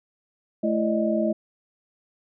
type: tone cluster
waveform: sine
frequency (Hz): 217.1 / 335.1 / 585 / 625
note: A3 / E4 / D5 / D#5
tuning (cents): -23 / +29 / -7 / +8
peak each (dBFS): -24 / -27 / -30 / -25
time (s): 0.63-1.33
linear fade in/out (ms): 10
effects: none